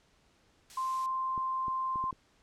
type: noise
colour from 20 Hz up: blue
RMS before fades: -45 dBFS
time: 0.7-1.06 s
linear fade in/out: 0 ms
type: tone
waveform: sine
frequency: 1046.5 Hz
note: C6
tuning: in tune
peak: -30 dBFS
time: 0.77-2.11 s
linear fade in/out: 5 ms
type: clicks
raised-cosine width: 3 ms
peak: -32 dBFS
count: 5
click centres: 1.378 / 1.682 / 1.958 / 2.04 / 2.128 s
effects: pink hiss -67 dBFS RMS until 2.42 s + low-pass 7000 Hz 12 dB/octave